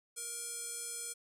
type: tone with band-pass filter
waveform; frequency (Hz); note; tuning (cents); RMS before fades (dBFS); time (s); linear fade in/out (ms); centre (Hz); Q
square; 470.4; A#4; +16; -42; 0.16-1.14; 20; 9000; 3.2
effects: none